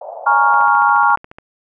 white band-pass noise, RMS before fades -31 dBFS, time 0.01-0.67 s, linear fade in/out 5 ms, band 560 to 810 Hz, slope 48 dB/octave
sine chord, Bb minor seventh, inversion third, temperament equal, 830.6 / 932.3 / 1108.7 / 1396.9 Hz, Ab5 / Bb5 / Db6 / F6, 0 / 0 / 0 / 0 cents, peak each -15 dBFS, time 0.26-1.16 s, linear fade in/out 10 ms
click train, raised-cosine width 0.5 ms, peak -20 dBFS, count 13, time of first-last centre 0.54-1.385 s, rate 14.2 Hz
effects none

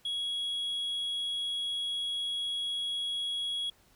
sine tone, 3328 Hz, G#7, 3 cents sharp, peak -28 dBFS, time 0.05-3.7 s, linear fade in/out 5 ms, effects tanh soft clip ceiling -30 dBFS + pink hiss -64 dBFS RMS until 3.95 s

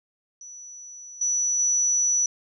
sine tone with level steps, 5920 Hz, F#8, in tune, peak -39 / -21 / -19 dBFS, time 0.41-2.26 s, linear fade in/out 2 ms, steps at 1.21 / 1.59 s, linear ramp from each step 5 ms, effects none

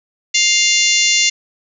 harmonic tone with a mistuned harmonic, 700 Hz, F5, 4 cents sharp, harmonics 3 / 4 / 5 / 6 / 7 / 8 / 9 / 10, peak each -18 / -17 / -21 / -20 / -23 / -20 / -20 / -20 dBFS, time 0.34-1.3 s, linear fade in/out 10 ms, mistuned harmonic 7, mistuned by -24 cents, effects none

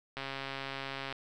click train, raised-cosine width 0.3 ms, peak -22 dBFS, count 131, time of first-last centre 0.17-1.126 s, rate 136 Hz, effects none

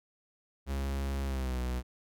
45% pulse tone with pitch glide, 68.3 to 62.27 Hz, C#2 to B1, -25 to +15 cents, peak -31 dBFS, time 0.66-1.83 s, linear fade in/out 50 ms, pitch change -160 cents, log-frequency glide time 1.24-1.59 s, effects none

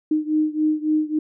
sine beating tone pair, 306.7 / 310.3 Hz, D#4 / D#4, -25 / -5 cents, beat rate 3.6 Hz, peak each -20 / -22 dBFS, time 0.11-1.19 s, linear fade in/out 5 ms, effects none

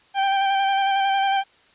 40% pulse tone with vibrato, 784 Hz, G5, in tune, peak -17 dBFS, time 0.14-1.44 s, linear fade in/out 50 ms, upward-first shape square, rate 11 Hz, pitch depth 17 cents each way, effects white hiss -56 dBFS RMS until 1.74 s + resampled to 8000 Hz

